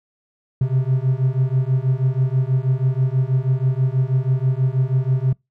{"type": "beating tone pair", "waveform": "triangle", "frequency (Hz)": [127.6, 133.8], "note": ["C3", "C3"], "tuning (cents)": [-43, 39], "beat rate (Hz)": 6.2, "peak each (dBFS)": -17, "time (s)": [0.61, 5.33], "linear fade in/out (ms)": 5, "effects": ["noise-tail reverb RT60 0.2 s tail -26 dB re dry"]}